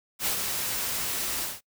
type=noise with ADSR envelope; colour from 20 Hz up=white; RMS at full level=-26 dBFS; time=0.19-1.61 s; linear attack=70 ms; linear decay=99 ms; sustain=-4 dB; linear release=190 ms; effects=noise-tail reverb RT60 0.1 s tail -23 dB re dry